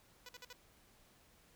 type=tone bursts; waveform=5% pulse; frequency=493.9 Hz; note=B4; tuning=in tune; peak=-38 dBFS; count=4; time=0.26-0.529 s; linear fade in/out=2 ms; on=29 ms; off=51 ms; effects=pink hiss -67 dBFS RMS until 1.55 s